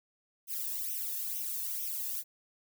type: noise with flanger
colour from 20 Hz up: violet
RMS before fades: -36 dBFS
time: 0.47-2.24 s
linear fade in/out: 50 ms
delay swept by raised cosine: 0.33 to 1.16 ms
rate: 2.2 Hz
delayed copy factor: +0.8
effects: none